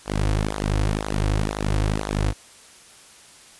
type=tone with flanger; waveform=sawtooth; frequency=51.7 Hz; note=G#1; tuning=7 cents flat; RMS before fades=-23 dBFS; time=0.05-2.34 s; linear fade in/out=50 ms; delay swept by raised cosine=0.36 to 5.06 ms; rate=2 Hz; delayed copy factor=-0.8; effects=white hiss -48 dBFS RMS until 3.59 s + resampled to 24000 Hz